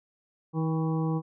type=harmonic tone with a mistuned harmonic; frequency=160 Hz; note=D#3; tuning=49 cents sharp; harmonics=1 / 2 / 3 / 5 / 6 / 7; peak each=-26 / -32 / -36 / -40 / -42 / -43 dBFS; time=0.53-1.22 s; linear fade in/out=50 ms; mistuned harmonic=6; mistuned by=+46 cents; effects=none